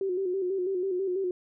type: tone with vibrato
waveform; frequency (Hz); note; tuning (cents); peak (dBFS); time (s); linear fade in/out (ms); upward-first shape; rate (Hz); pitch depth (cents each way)
sine; 374.2; F#4; +20; -26; 0.01-1.31; 2; square; 6.1; 62
effects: none